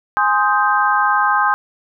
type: chord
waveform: sine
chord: Ab major seventh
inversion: none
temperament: equal with one note detuned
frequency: 830.6 / 1046.5 / 1251 / 1568 Hz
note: Ab5 / C6 / Eb6 / G6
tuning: 0 / 0 / +9 / 0 cents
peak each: -18 dBFS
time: 0.17-1.54 s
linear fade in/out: 0 ms
effects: none